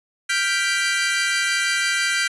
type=chord; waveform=sawtooth; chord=G dominant seventh; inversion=third; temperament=equal; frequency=1396.9 / 1568 / 1975.5 / 2349 Hz; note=F6 / G6 / B6 / D7; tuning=0 / 0 / 0 / 0 cents; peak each=-23 / -19 / -22 / -22 dBFS; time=0.29-2.28 s; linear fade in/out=10 ms; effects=resampled to 24000 Hz